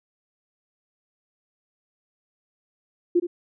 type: tone with echo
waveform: sine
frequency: 349.2 Hz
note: F4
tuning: in tune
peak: -15 dBFS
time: 3.15-3.2 s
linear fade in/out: 10 ms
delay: 70 ms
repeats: 1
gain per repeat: -10 dB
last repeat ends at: 3.27 s
effects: none